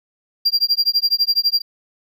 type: tone with tremolo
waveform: triangle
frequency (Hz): 4757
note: D8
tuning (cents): +21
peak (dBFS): -10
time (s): 0.45-1.62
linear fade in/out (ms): 10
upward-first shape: sine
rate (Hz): 12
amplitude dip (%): 100
effects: none